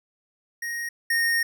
square tone pair in turn, 1872 / 1850.5 Hz, A#6 / A#6, +7 / -13 cents, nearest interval unison, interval 20 cents, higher first, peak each -29 / -21 dBFS, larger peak second, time 0.62-0.89 / 1.1-1.43 s, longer second, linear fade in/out 5 ms, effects none

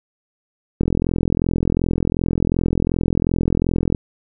click train, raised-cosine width 3 ms, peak -5 dBFS, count 135, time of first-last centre 0.81-3.948 s, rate 42.7 Hz, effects none

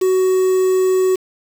triangle tone with quantisation, 373.5 Hz, F#4, 16 cents sharp, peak -10 dBFS, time 0.01-1.16 s, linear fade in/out 10 ms, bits 5, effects none

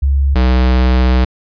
sine / square tone pair in turn, 69 / 63.13 Hz, C#2 / B1, -7 / +39 cents, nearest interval major second, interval 154 cents, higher first, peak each -9 dBFS, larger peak neither, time 0.02-0.35 / 0.35-1.25 s, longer second, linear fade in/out 10 ms, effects resampled to 11025 Hz

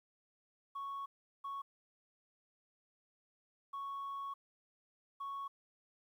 sine tone bursts at uneven times, 1108.7 Hz, C#6, in tune, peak -38 dBFS, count 4, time 0.75-1.06 / 1.44-1.62 / 3.73-4.34 / 5.2-5.48 s, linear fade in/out 10 ms, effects tanh soft clip ceiling -38 dBFS + 12-bit

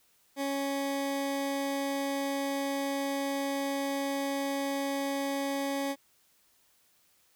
20% pulse tone, 277.2 Hz, C#4, in tune, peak -25 dBFS, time 0.36-5.96 s, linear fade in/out 50 ms, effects white hiss -67 dBFS RMS until 7.35 s

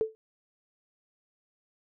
sine tone with exponential decay, 440 Hz, A4, in tune, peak -20 dBFS, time 0.01-0.15 s, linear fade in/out 0 ms, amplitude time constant 30 ms, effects none

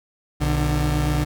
30% pulse tone pair together, 61.4 / 149.19 Hz, B1 / D3, -9 / +28 cents, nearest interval octave + minor third, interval 1537 cents, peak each -19 dBFS, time 0.4-1.25 s, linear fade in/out 20 ms, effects none

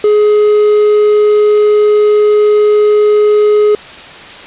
triangle tone, 420 Hz, G#4, 19 cents sharp, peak -3 dBFS, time 0.04-3.75 s, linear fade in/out 2 ms, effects white hiss -30 dBFS RMS until 4.46 s + resampled to 8000 Hz

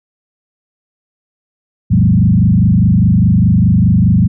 sine tone with frequency modulation, 146.83 Hz, D3, in tune, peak -6 dBFS, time 1.9-4.28 s, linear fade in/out 20 ms, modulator 24.9 Hz, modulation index 2.5, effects none

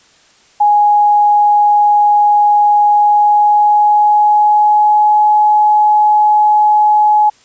sine tone with pitch glide, 830.6 to 844.1 Hz, G#5 to G#5, 0 to +28 cents, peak -6 dBFS, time 0.6-7.3 s, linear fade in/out 10 ms, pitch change +28 cents, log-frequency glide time 2.82-5.26 s, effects white hiss -48 dBFS RMS until 7.44 s + resampled to 16000 Hz

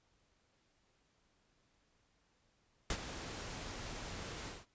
pink noise with ADSR envelope, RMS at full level -34 dBFS, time 2.9-4.66 s, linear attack 3 ms, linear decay 62 ms, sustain -11 dB, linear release 190 ms, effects pink hiss -75 dBFS RMS until 4.74 s + resampled to 16000 Hz

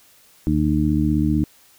harmonic tone, 75.8 Hz, D#2, 45 cents flat, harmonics 1 / 2 / 3 / 4, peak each -23 / -22 / -22 / -20 dBFS, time 0.47-1.44 s, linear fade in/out 0 ms, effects white hiss -53 dBFS RMS until 1.78 s

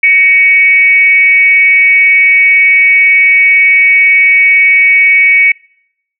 sine tone with frequency modulation, 2241 Hz, C#7, 18 cents sharp, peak -3 dBFS, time 0.03-5.52 s, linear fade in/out 5 ms, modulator 352 Hz, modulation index 0.37, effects noise-tail reverb RT60 0.7 s tail -25 dB re dry

